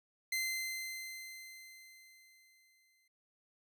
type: tone with exponential decay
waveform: sawtooth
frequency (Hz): 2072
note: C7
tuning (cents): -17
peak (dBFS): -29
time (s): 0.32-3.08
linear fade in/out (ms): 5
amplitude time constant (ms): 600
effects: none